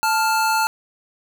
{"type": "tone pair together", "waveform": "square", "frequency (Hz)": [880, 1396.9], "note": ["A5", "F6"], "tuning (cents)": [0, 0], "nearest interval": "minor sixth", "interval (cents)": 800, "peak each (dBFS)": [-19, -22], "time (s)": [0.03, 0.67], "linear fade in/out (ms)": 0, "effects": []}